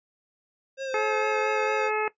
square tone with vibrato, 530 Hz, C5, 22 cents sharp, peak -30 dBFS, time 0.77-1.91 s, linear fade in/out 50 ms, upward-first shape sine, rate 4.4 Hz, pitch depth 32 cents each way
harmonic tone, 428.9 Hz, A4, 44 cents flat, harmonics 1 / 2 / 3 / 4 / 5 / 6, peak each -27 / -30 / -32 / -33 / -34 / -35 dBFS, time 0.94-2.08 s, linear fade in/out 2 ms
effects noise-tail reverb RT60 0.1 s tail -17 dB re dry + resampled to 16000 Hz

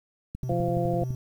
click train, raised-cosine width 5 ms, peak -22 dBFS, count 10, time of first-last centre 0.35-1.106 s, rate 11.9 Hz
triangle tone, 127.4 Hz, C3, 46 cents flat, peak -27 dBFS, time 0.43-1.15 s, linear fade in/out 2 ms
harmonic tone, 172.7 Hz, F3, 19 cents flat, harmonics 1 / 2 / 3 / 4, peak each -30 / -30 / -30 / -30 dBFS, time 0.49-1.04 s, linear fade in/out 5 ms
effects 9-bit

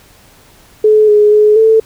sine tone with pitch steps, 428.9 / 418.8 / 423.3 / 443.1 Hz, A4 / G#4 / G#4 / A4, -44 / +15 / +33 / +12 cents, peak -4 dBFS, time 0.84-1.8 s, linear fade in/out 5 ms, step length 240 ms, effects pink hiss -44 dBFS RMS until 1.85 s

